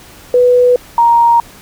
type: tone pair in turn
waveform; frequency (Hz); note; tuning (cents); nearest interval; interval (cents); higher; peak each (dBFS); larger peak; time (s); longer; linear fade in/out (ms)
sine; 493.9 / 936.4; B4 / A#5; 0 / +8; major seventh; 1108; second; -5; neither; 0.34-0.76 / 0.98-1.4; neither; 2
effects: pink hiss -38 dBFS RMS until 1.61 s

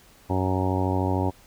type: harmonic tone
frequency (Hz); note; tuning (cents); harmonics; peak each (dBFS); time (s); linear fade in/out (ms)
93.4; F#2; +17; 1 / 2 / 3 / 4 / 5 / 6 / 7 / 8 / 9 / 10; -25 / -32 / -28 / -31 / -36 / -34 / -37 / -35 / -33 / -33; 0.29-1.31; 20
effects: pink hiss -54 dBFS RMS until 1.46 s

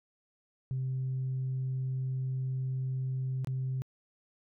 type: tone with dropouts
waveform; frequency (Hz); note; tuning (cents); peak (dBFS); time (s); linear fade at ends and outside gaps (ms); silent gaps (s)
sine; 130.6; C3; -3; -29; 0.71-3.82; 0; 3.446-3.472
effects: tanh soft clip ceiling -27 dBFS

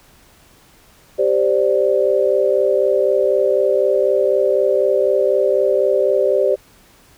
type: chord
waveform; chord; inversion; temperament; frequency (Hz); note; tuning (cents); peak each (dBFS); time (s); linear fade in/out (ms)
sine; G suspended fourth; none; equal; 392 / 523.3 / 587.3; G4 / C5 / D5; 0 / 0 / 0; -17; 1.18-6.56; 20
effects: pink hiss -50 dBFS RMS until 7.17 s

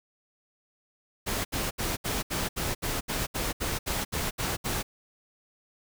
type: noise bursts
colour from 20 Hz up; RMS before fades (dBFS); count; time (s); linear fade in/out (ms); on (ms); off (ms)
pink; -30; 14; 1.26-4.83; 20; 190; 70
effects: none

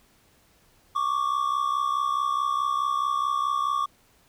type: tone pair together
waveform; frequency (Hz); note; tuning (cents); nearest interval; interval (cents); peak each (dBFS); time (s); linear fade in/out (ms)
triangle; 1110 / 1174.7; C#6 / D6; +2 / 0; minor second; 98; -24; 0.95-3.86; 10
effects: pink hiss -61 dBFS RMS until 4.28 s

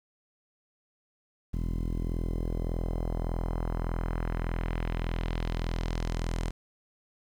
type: tone with low-pass filter sweep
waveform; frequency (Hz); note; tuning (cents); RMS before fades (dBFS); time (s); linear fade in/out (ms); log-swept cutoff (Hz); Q
sawtooth; 41.7; E1; +21; -31; 1.53-6.51; 10; 230 to 8400; 1.3
effects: 9-bit

